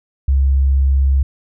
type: tone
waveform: sine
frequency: 67.8 Hz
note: C#2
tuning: 38 cents flat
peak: -10 dBFS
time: 0.28-1.23 s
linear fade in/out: 5 ms
effects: none